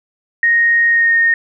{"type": "tone with pitch glide", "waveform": "sine", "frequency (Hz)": [1864.7, 1845.4], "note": ["A#6", "A#6"], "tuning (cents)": [0, -18], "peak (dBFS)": -9, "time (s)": [0.43, 1.34], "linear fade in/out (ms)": 2, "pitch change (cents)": -18, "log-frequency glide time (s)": [0.89, 1.14], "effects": []}